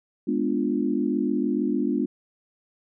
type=chord; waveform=sine; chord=G# diminished seventh; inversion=none; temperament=equal; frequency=207.7 / 246.9 / 293.7 / 349.2 Hz; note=G#3 / B3 / D4 / F4; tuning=0 / 0 / 0 / 0 cents; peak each=-28 / -26 / -26 / -29 dBFS; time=0.27-2.06 s; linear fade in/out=10 ms; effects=none